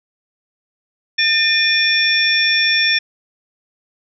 sine tone cluster, 1800 / 2433 / 3495 / 5450 Hz, A6 / D#7 / A7 / F8, +39 / -39 / -12 / -43 cents, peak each -18 dBFS, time 1.18-2.99 s, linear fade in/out 10 ms, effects none

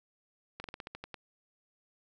slowing click train, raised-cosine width 0.3 ms, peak -25 dBFS, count 9, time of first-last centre 0.6-1.143 s, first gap 41 ms, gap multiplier 1.14, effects none

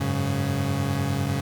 30% pulse chord, F# suspended second, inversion none, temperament equal with one note detuned, 92.5 / 102.4 / 138.59 Hz, F#2 / G#2 / C#3, 0 / -24 / 0 cents, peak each -27 / -26 / -23 dBFS, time 0-1.41 s, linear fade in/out 10 ms, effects none

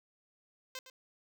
5% pulse tone with echo, 519 Hz, C5, 14 cents flat, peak -29 dBFS, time 0.75-0.79 s, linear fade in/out 2 ms, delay 110 ms, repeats 1, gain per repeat -11 dB, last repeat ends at 0.9 s, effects none

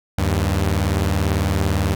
sawtooth tone pair together, 77.78 / 98 Hz, D#2 / G2, 0 / 0 cents, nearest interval major third, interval 400 cents, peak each -16 dBFS, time 0.18-1.95 s, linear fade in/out 5 ms, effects none

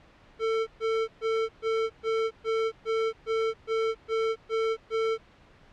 square tone bursts, 447 Hz, A4, 27 cents sharp, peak -25 dBFS, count 12, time 0.39-5.18 s, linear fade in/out 50 ms, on 280 ms, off 130 ms, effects pink hiss -56 dBFS RMS until 5.72 s + low-pass 3000 Hz 12 dB/octave

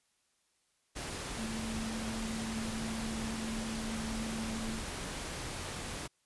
sine tone in noise, 222.8 Hz, A3, 22 cents sharp, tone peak -37 dBFS, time 1.37-4.8 s, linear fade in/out 20 ms, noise pink, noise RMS -40 dBFS, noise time 0.95-6.08 s, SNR 0 dB, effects white hiss -75 dBFS RMS until 6.25 s + resampled to 24000 Hz

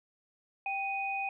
sine tone pair together, 784 / 2489 Hz, G5 / D#7, 0 / 0 cents, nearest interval octave + minor sixth, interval 2000 cents, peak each -34 / -34 dBFS, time 0.66-1.29 s, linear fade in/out 2 ms, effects none

